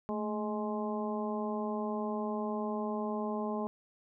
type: harmonic tone with a mistuned harmonic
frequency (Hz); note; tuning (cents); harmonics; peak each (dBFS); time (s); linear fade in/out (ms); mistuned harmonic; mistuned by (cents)
210; G#3; +19; 1 / 2 / 3 / 4 / 5; -35 / -38 / -40 / -41 / -42; 0.09-3.67; 0; 1; +67
effects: none